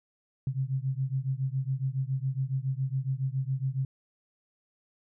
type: beating tone pair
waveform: sine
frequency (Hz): 130 / 137.2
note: C3 / C#3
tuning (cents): -11 / -17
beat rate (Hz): 7.2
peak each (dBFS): -30 / -31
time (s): 0.47-3.85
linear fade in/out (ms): 2
effects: none